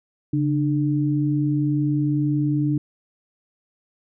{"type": "tone pair together", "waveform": "sine", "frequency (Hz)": [141.16, 299.1], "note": ["C#3", "D4"], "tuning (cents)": [32, 32], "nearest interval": "octave + minor second", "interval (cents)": 1300, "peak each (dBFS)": -21, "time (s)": [0.33, 2.78], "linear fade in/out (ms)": 5, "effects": []}